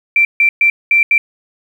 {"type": "tone bursts at uneven times", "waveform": "sine", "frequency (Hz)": 2349, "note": "D7", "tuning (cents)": 0, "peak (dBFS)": -7, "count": 5, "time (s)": [[0.16, 0.25], [0.4, 0.49], [0.61, 0.7], [0.91, 1.03], [1.11, 1.18]], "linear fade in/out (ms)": 2, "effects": ["7-bit"]}